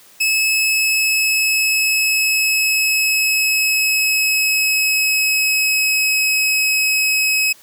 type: tone with pitch glide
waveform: sawtooth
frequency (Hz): 2589 to 2558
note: E7 to D#7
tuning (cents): -32 to +47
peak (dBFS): -11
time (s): 0.2-7.53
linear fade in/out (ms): 10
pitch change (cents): -21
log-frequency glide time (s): 0.31-6.18
effects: white hiss -47 dBFS RMS until 7.62 s + high-pass 100 Hz 12 dB/octave